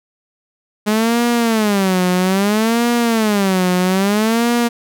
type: tone with vibrato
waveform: sawtooth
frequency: 207.7 Hz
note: G#3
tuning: in tune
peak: -9 dBFS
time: 0.86-4.69 s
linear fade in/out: 20 ms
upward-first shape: sine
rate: 0.61 Hz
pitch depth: 240 cents each way
effects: none